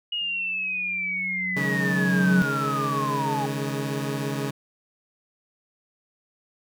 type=linear sweep; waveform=sine; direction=down; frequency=2890 to 809 Hz; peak=-25 dBFS; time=0.12-3.46 s; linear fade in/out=5 ms
type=tone with exponential growth; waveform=sine; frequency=184.1 Hz; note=F#3; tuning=8 cents flat; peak=-15 dBFS; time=0.21-2.42 s; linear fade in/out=0 ms; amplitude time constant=480 ms
type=chord; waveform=20% pulse; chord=C# suspended second; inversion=none; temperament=equal with one note detuned; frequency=138.59 / 155.56 / 211 Hz; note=C#3 / D#3 / G#3; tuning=0 / 0 / +28 cents; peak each=-23 / -29 / -28 dBFS; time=1.56-4.51 s; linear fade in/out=10 ms
effects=none